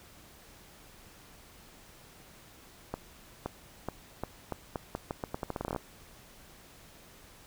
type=accelerating click train; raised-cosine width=1 ms; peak=-19 dBFS; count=20; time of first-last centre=2.94-5.762 s; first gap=520 ms; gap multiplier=0.82; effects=pink hiss -55 dBFS RMS until 7.46 s